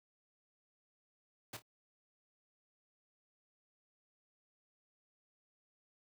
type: noise with echo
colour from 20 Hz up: pink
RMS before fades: -45 dBFS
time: 1.53-1.57 s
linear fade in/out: 5 ms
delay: 26 ms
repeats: 2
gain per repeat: -11 dB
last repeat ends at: 1.622 s
effects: high-pass 100 Hz 12 dB/octave